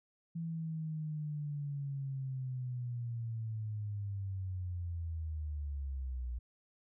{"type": "linear sweep", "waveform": "sine", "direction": "down", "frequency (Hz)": [166.8, 59.3], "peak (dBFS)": -36, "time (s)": [0.35, 6.39], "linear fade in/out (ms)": 10, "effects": []}